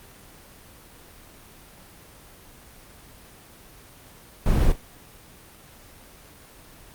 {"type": "noise with echo", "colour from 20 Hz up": "brown", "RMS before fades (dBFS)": -18, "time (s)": [4.46, 4.72], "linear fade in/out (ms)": 0, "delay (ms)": 38, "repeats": 1, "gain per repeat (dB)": -15, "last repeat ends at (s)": 4.758, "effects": ["pink hiss -48 dBFS RMS until 6.94 s", "Opus 24 kbps"]}